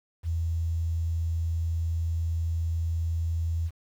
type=tone; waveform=sine; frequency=82.8 Hz; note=E2; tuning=8 cents sharp; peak=-25 dBFS; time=0.23-3.71 s; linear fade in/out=50 ms; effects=9-bit